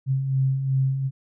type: beating tone pair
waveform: sine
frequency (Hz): 131.4 / 134.1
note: C3 / C3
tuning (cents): +8 / +43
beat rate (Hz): 2.7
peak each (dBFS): -29 / -20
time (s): 0.06-1.11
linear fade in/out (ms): 50
effects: none